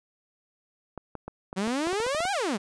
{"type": "clicks", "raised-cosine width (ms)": 1, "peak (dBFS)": -22, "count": 12, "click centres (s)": [0.977, 1.153, 1.28, 1.529, 1.675, 1.871, 1.93, 2.002, 2.065, 2.148, 2.205, 2.253]}
{"type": "exponential two-way sweep", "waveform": "sawtooth", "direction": "up then down", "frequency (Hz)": [181.9, 830.6, 181.9], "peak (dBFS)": -22, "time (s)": [1.56, 2.58], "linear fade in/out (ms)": 20, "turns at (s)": 2.32}
{"effects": ["resampled to 22050 Hz"]}